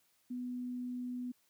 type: tone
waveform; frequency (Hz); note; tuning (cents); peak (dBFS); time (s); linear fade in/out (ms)
sine; 247.9; B3; +7; -37; 0.3-1.32; 10
effects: white hiss -73 dBFS RMS until 1.49 s + high-pass 80 Hz 12 dB/octave

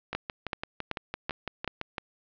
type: two click trains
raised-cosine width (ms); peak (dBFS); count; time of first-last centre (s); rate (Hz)
0.3; -16 / -13; 12 / 5; 0.13-1.982 / 0.15-1.677; 5.94 / 2.62
effects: low-pass 4000 Hz 12 dB/octave

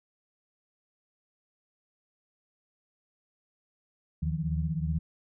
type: tone cluster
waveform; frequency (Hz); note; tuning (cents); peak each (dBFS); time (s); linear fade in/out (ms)
sine; 75.5 / 78.3 / 156 / 172.1; D2 / D#2 / D#3 / F3; +48 / +11 / +5 / -25; -35 / -35 / -30 / -34; 4.22-4.99; 10
effects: none

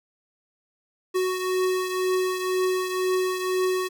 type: beating tone pair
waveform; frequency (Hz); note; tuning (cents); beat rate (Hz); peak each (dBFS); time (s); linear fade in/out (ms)
square; 370 / 372; F#4 / F#4; 0 / +9; 2; -24 / -31; 1.14-3.89; 20
effects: none

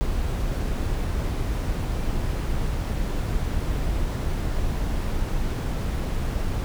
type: noise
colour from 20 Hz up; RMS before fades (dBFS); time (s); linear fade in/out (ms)
brown; -25; 0.01-6.64; 0
effects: none

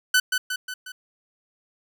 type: tone with echo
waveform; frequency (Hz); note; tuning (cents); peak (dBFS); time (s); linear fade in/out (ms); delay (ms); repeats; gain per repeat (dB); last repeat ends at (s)
sawtooth; 1503; F#6; +27; -12; 0.14-0.2; 5; 180; 4; -5; 0.92
effects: none

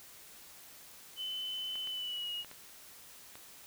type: tone with pitch glide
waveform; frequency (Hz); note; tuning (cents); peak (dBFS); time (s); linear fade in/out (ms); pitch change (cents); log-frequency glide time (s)
sine; 3032 to 2880; F#7 to F#7; +42 to -47; -36; 1.16-2.45; 50; -89; 1.87-2.32
type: clicks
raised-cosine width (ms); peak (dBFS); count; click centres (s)
0.3; -33; 5; 1.756 / 1.873 / 2.447 / 2.514 / 3.355
effects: white hiss -54 dBFS RMS until 3.66 s

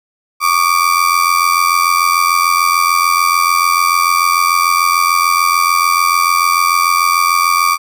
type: ring-modulated tone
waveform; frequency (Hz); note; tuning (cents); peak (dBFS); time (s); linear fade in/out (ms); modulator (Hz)
35% pulse; 1165; D6; -14; -5; 0.4-7.78; 50; 43.4
effects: none

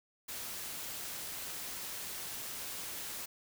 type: noise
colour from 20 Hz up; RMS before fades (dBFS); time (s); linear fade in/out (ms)
white; -42; 0.28-3.26; 10
effects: none

